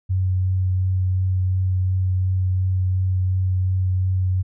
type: tone with vibrato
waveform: sine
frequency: 93 Hz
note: F#2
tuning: 9 cents sharp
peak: -17 dBFS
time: 0.09-4.43 s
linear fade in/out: 20 ms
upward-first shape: triangle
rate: 2.8 Hz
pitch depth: 13 cents each way
effects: none

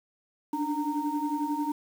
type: tone cluster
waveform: sine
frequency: 289 / 300.1 / 924 Hz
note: D4 / D4 / A#5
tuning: -28 / +38 / -16 cents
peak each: -31 dBFS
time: 0.53-1.72 s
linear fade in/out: 5 ms
effects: tanh soft clip ceiling -17 dBFS + 8-bit

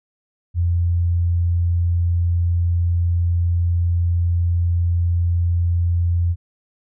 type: tone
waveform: sine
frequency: 86.3 Hz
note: F2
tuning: 20 cents flat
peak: -15 dBFS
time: 0.54-6.36 s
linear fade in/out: 50 ms
effects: none

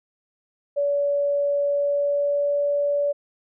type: tone with pitch glide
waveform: sine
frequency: 571 to 575 Hz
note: D5 to D5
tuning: -49 to -37 cents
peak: -19 dBFS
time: 0.76-3.13 s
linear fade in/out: 20 ms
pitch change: +12 cents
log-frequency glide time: 1.68-2.61 s
effects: none

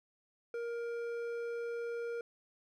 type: tone with hard clipping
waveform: sine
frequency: 469.4 Hz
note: A#4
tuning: 12 cents sharp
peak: -38 dBFS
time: 0.54-2.21 s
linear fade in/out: 2 ms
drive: 8 dB
effects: none

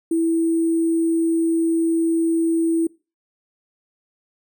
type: tone with sample-and-hold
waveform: sine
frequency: 329.6 Hz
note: E4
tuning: in tune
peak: -16 dBFS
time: 0.11-2.87 s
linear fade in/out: 5 ms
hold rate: 8820 Hz
effects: noise-tail reverb RT60 0.3 s tail -23 dB re dry

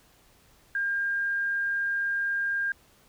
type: tone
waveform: sine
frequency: 1606 Hz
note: G6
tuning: 41 cents sharp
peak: -25 dBFS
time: 0.75-2.72 s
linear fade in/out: 2 ms
effects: pink hiss -60 dBFS RMS until 3.08 s

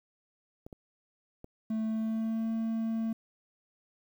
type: clicks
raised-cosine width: 2 ms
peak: -31 dBFS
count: 3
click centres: 0.665 / 0.728 / 1.444 s
type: tone with pitch glide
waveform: triangle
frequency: 220 to 224.6 Hz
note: A3 to A3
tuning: 0 to +36 cents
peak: -27 dBFS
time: 1.7-3.13 s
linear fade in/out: 5 ms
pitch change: +36 cents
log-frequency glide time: 1.87-2.47 s
effects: 10-bit

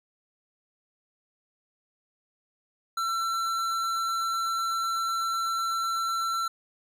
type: tone with tanh clipping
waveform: sine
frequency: 1346 Hz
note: E6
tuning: 36 cents sharp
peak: -28 dBFS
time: 2.97-6.48 s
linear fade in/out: 5 ms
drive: 16 dB
effects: none

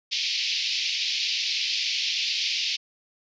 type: band-pass noise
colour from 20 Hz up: white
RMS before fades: -27 dBFS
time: 0.11-2.77 s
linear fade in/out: 20 ms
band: 2300 to 5300 Hz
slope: 48 dB/octave
effects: resampled to 16000 Hz

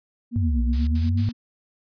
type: tone with tremolo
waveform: sine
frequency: 236.4 Hz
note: A#3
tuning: 24 cents sharp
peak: -23 dBFS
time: 0.31-1.33 s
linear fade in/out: 50 ms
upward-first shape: sine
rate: 8.2 Hz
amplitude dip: 70%
type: exponential two-way sweep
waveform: sine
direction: down then up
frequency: 105.7 to 58.27 to 105.7 Hz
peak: -19 dBFS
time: 0.36-1.29 s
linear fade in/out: 0 ms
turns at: 0.61 s
type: noise bursts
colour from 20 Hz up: blue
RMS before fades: -35 dBFS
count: 3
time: 0.73-1.314 s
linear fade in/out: 0 ms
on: 140 ms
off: 82 ms
effects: resampled to 11025 Hz

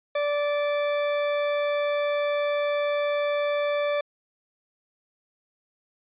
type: tone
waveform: 40% pulse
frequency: 583 Hz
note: D5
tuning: 13 cents flat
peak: -22 dBFS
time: 0.15-4.01 s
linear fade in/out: 5 ms
effects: resampled to 8000 Hz

